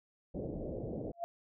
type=low-pass noise; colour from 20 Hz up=white; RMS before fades=-40 dBFS; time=0.34-1.12 s; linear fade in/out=10 ms; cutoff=590 Hz; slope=48 dB/octave
type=tone with exponential growth; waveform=sine; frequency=685 Hz; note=F5; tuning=34 cents flat; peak=-30 dBFS; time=1.13-1.24 s; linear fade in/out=0 ms; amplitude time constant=22 ms
effects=none